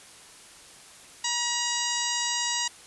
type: harmonic tone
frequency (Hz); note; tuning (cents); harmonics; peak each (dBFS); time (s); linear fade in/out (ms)
956; A#5; +43; 1 / 2 / 3 / 4 / 5 / 6 / 7 / 8; -34 / -34 / -34 / -34 / -34 / -34 / -34 / -34; 1.24-2.68; 5
effects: white hiss -49 dBFS RMS until 2.86 s + resampled to 24000 Hz